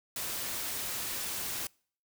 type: noise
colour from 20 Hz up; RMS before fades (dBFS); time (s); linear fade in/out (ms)
white; -36; 0.16-1.67; 2
effects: noise-tail reverb RT60 0.5 s tail -26 dB re dry